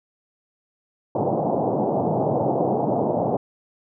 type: band-pass noise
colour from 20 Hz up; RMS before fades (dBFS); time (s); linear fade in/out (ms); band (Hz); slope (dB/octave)
white; -22; 1.15-3.37; 5; 110 to 820; 48
effects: none